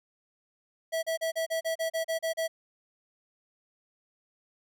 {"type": "tone bursts", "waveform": "square", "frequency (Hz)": 652, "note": "E5", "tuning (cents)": -19, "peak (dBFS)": -28, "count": 11, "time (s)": [0.92, 2.48], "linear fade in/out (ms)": 20, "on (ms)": 110, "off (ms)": 35, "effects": []}